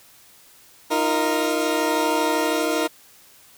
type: chord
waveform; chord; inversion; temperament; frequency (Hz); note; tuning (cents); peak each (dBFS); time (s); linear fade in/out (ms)
20% pulse; Eb suspended second; none; equal with one note detuned; 311.1 / 343.8 / 466.2; Eb4 / F4 / Bb4; 0 / -27 / 0; -18 / -21 / -19; 0.9-2.88; 20
effects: white hiss -51 dBFS RMS until 3.57 s

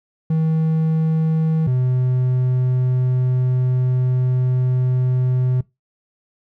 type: tone pair in turn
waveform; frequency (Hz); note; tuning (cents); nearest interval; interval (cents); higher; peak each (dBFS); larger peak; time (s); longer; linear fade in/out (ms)
triangle; 159.6 / 127.1; D#3 / C3; +44 / -50; major third; 394; first; -13; neither; 0.3-1.67 / 1.67-5.61; second; 5
effects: noise-tail reverb RT60 0.2 s tail -21 dB re dry

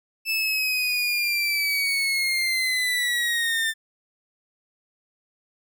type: linear sweep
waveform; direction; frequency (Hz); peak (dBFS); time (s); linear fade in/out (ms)
30% pulse; down; 2637 to 1783; -19; 0.25-3.74; 50
effects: none

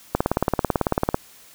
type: click train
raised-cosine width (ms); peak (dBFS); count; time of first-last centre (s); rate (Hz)
1; -4; 19; 0.15-1.144; 18.1
effects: white hiss -49 dBFS RMS until 1.54 s

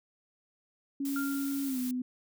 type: tone with pitch glide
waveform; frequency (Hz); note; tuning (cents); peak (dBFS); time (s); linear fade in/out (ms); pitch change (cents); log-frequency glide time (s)
sine; 277.2 to 251.3; C#4 to B3; 0 to +30; -30; 1-2.02; 5; -170; 1.65-1.79
type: noise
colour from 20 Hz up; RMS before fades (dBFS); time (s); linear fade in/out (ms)
blue; -42; 1.05-1.91; 2
type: tone with exponential decay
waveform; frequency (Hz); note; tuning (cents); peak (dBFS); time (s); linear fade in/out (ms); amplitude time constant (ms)
sine; 1396.9; F6; 0; -33; 1.16-1.9; 2; 160
effects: none

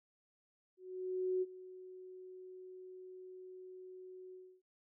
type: tone with ADSR envelope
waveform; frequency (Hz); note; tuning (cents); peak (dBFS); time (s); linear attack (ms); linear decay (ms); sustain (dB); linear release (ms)
sine; 370; F#4; 0; -31; 0.77-4.62; 650; 33; -18; 290
effects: none

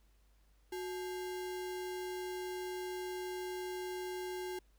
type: tone with sample-and-hold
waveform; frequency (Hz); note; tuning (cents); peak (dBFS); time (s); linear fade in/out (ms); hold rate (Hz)
sine; 365.7; F#4; -20; -38; 0.72-4.59; 5; 1225
effects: added 50 Hz sine -65 dBFS peak until 4.78 s + pink hiss -75 dBFS RMS until 4.78 s

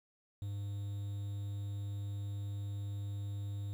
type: tone with quantisation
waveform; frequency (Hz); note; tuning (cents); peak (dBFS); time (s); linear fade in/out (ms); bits
triangle; 101; G#2; -48; -35; 0.42-3.73; 0; 10
effects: none

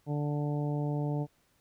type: harmonic tone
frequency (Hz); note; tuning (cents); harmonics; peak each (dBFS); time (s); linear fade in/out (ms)
146.83; D3; 0; 1 / 2 / 3 / 4 / 5 / 6; -30 / -36 / -40 / -42 / -44 / -46; 0.06-1.27; 50
effects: pink hiss -70 dBFS RMS until 1.6 s

